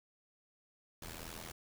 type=noise with amplitude modulation; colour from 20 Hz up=pink; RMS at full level=-43 dBFS; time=1.02-1.52 s; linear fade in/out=5 ms; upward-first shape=sine; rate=81.9 Hz; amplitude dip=85%; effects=none